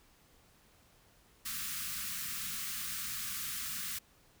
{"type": "band-stop noise", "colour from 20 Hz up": "white", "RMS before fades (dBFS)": -39, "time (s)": [1.45, 3.99], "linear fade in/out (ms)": 10, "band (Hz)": [250, 1100], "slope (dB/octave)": 96, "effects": ["pink hiss -65 dBFS RMS until 4.4 s"]}